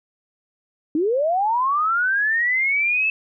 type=linear sweep; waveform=sine; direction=up; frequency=290.7 to 2637 Hz; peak=-17 dBFS; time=0.95-3.1 s; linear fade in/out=2 ms; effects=none